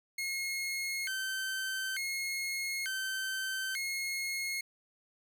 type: tone with vibrato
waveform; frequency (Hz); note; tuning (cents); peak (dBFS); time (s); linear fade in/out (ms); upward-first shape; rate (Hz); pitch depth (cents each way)
sawtooth; 1826; A#6; -36; -30; 0.18-4.61; 5; square; 0.56; 290
effects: none